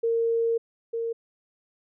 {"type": "tone pair in turn", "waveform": "sine", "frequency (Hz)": [460, 460], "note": ["A#4", "A#4"], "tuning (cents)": [-23, -23], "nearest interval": "unison", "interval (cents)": 0, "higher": "neither", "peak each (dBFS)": [-21, -26], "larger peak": "first", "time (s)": [[0.03, 0.58], [0.93, 1.13]], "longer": "first", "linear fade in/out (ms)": 10, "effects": []}